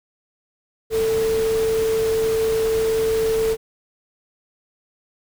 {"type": "tone in noise", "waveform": "sine", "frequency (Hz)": 445.2, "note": "A4", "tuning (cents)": 20, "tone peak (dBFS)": -17, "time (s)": [0.9, 3.57], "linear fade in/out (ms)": 50, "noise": "pink", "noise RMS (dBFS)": -31, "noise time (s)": [0.9, 3.57], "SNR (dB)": 11, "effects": []}